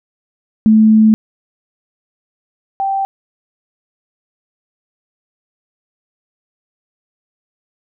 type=tone pair in turn; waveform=sine; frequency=218 / 781.1 Hz; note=A3 / G5; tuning=-16 / -6 cents; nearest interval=octave + minor seventh; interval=2210 cents; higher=second; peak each=-5 / -14 dBFS; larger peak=first; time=0.66-1.14 / 2.8-3.05 s; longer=first; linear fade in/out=0 ms; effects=none